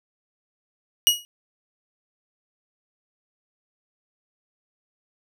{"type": "tone with exponential decay", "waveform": "sawtooth", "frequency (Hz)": 2899, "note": "F#7", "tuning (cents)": -36, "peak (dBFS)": -7, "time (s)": [1.07, 1.25], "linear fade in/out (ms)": 0, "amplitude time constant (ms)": 38, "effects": []}